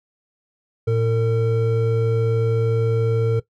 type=tone pair together; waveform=triangle; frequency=113.67 / 454.7 Hz; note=A#2 / A#4; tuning=-43 / -43 cents; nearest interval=2 octaves; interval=2400 cents; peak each=-17 dBFS; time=0.87-3.4 s; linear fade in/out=10 ms; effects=noise-tail reverb RT60 0.1 s tail -17 dB re dry